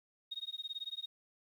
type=tone with tremolo; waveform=sine; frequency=3729 Hz; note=A#7; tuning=in tune; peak=-36 dBFS; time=0.31-1.06 s; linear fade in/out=10 ms; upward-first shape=sine; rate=18 Hz; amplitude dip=100%; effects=11-bit